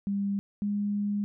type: tone pair in turn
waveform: sine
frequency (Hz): 199.8 / 204.7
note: G3 / G#3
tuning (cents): +33 / -25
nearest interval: unison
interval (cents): 42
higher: second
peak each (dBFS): -26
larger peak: neither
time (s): 0.07-0.39 / 0.62-1.24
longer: second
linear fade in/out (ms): 0
effects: none